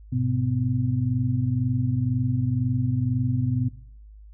sine tone cluster, 103.5 / 125.5 / 252.6 Hz, G#2 / B2 / B3, -5 / +28 / +39 cents, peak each -28 / -23 / -28 dBFS, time 0.12-3.69 s, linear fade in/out 10 ms, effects noise-tail reverb RT60 0.6 s tail -18 dB re dry + added 52 Hz sine -43 dBFS peak until 4.33 s

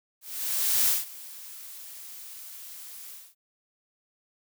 blue noise with ADSR envelope, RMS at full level -22 dBFS, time 0.21-3.35 s, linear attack 670 ms, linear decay 170 ms, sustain -21 dB, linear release 230 ms, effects none

